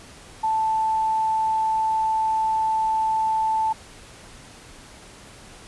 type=tone with quantisation; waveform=sine; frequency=880 Hz; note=A5; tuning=in tune; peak=-19 dBFS; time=0.43-3.73 s; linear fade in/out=10 ms; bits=8; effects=pink hiss -45 dBFS RMS until 5.67 s + resampled to 24000 Hz